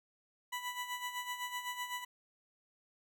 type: tone with tremolo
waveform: 20% pulse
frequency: 987.8 Hz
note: B5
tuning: in tune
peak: -31 dBFS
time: 0.52-2.05 s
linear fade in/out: 10 ms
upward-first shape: sine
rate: 7.9 Hz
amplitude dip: 65%
effects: none